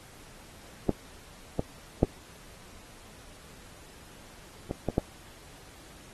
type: clicks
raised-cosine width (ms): 2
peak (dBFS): -8 / -12 / -7 / -16 / -12 / -9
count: 6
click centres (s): 0.893 / 1.594 / 2.031 / 4.711 / 4.887 / 4.981
effects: pink hiss -52 dBFS RMS until 6.13 s + AAC 32 kbps